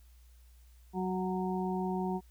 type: harmonic tone with a mistuned harmonic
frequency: 184.8 Hz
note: F#3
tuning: 2 cents flat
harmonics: 1 / 2 / 4 / 5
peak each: -33 / -36 / -39 / -40 dBFS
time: 0.93-2.21 s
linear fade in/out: 50 ms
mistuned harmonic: 1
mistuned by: +16 cents
effects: added 60 Hz sine -55 dBFS peak until 2.3 s + white hiss -69 dBFS RMS until 2.3 s